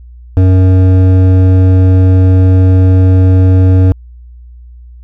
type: tone with hard clipping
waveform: sine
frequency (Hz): 93.1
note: F#2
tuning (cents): +11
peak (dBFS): -5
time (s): 0.37-3.92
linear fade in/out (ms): 0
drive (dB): 11
effects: added 60 Hz sine -30 dBFS peak until 5.03 s